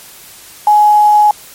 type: tone with quantisation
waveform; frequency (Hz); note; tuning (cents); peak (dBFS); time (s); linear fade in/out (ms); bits
sine; 839; G#5; +17; -4; 0.67-1.31; 2; 5
effects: white hiss -36 dBFS RMS until 1.54 s + MP3 64 kbps